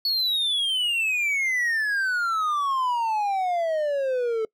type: exponential sweep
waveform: triangle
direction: down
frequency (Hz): 4435 to 434.2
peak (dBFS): -20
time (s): 0.05-4.45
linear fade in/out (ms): 2
effects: noise-tail reverb RT60 0.1 s tail -24 dB re dry